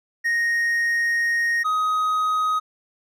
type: tone pair in turn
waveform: triangle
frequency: 1864.7 / 1257.5 Hz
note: A#6 / D#6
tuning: 0 / +18 cents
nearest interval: perfect fifth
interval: 682 cents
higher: first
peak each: -17 dBFS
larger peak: neither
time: 0.24-1.64 / 1.64-2.6 s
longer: first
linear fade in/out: 20 ms
effects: none